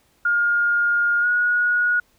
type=tone with pitch glide; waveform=sine; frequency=1418 to 1451.1 Hz; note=F6 to F#6; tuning=+26 to -34 cents; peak=-16 dBFS; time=0.25-2 s; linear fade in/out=5 ms; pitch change=+40 cents; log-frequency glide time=1.21-1.26 s; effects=pink hiss -61 dBFS RMS until 2.18 s